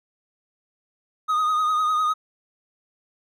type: tone with vibrato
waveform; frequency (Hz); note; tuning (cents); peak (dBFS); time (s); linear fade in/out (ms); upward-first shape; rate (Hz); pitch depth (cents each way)
triangle; 1244.5; D#6; 0; -17; 1.28-2.14; 20; triangle; 9.9; 46
effects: none